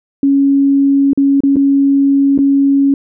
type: tone with dropouts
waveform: sine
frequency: 277.2 Hz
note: C#4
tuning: in tune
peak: -7 dBFS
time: 0.23-2.94 s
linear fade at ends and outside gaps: 2 ms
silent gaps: 1.133-1.175 / 1.405-1.435 / 1.559-1.566 / 2.378-2.388 s
effects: none